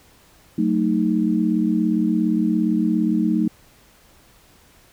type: chord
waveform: sine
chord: D# diminished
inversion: first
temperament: just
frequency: 186.68 / 224 / 311.1 Hz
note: F#3 / A3 / D#4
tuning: +16 / +31 / 0 cents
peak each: -22 / -20 / -21 dBFS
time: 0.58-3.48 s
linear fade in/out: 5 ms
effects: pink hiss -53 dBFS RMS until 4.92 s